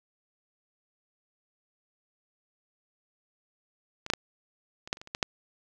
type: clicks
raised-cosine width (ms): 0.2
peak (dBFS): -20 / -6 / -10 / -25 / -10 / -30 / -26 / -29 / -15 / -7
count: 10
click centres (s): 4.064 / 4.101 / 4.136 / 4.875 / 4.929 / 4.971 / 5.015 / 5.074 / 5.149 / 5.228
effects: none